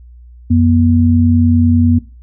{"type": "tone pair together", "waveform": "sine", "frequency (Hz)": [90.2, 240.8], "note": ["F#2", "B3"], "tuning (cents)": [-44, -44], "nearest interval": "octave + perfect fourth", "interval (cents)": 1700, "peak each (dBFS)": -10, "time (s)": [0.5, 1.99], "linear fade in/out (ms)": 10, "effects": ["noise-tail reverb RT60 0.3 s tail -17 dB re dry", "added 60 Hz sine -35 dBFS peak until 2.22 s"]}